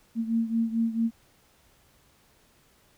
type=beating tone pair; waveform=sine; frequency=226.8 / 231.3 Hz; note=A#3 / A#3; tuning=-47 / -13 cents; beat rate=4.5 Hz; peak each=-25 / -29 dBFS; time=0.15-1.11 s; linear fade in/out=50 ms; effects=pink hiss -62 dBFS RMS until 2.97 s